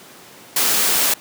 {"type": "noise", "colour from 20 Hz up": "white", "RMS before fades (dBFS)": -17, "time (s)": [0.56, 1.14], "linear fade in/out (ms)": 5, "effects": ["pink hiss -42 dBFS RMS until 1.2 s", "high-pass 200 Hz 12 dB/octave"]}